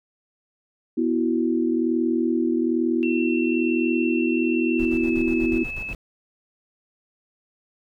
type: chord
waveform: sine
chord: B suspended fourth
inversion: none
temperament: just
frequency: 246.9 / 329.3 / 370.4 Hz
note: B3 / E4 / F#4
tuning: 0 / -2 / +2 cents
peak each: -23 / -22 / -27 dBFS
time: 0.97-5.64 s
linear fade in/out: 10 ms
type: tone with pitch glide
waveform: sine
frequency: 2703 to 2600 Hz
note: E7 to E7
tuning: +43 to -24 cents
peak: -29 dBFS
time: 3.03-5.93 s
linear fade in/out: 0 ms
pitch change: -67 cents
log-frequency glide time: 4.74-5.12 s
type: noise with tremolo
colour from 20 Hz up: brown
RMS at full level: -33 dBFS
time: 4.79-5.95 s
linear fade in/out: 2 ms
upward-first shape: square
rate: 8.2 Hz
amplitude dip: 65%
effects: none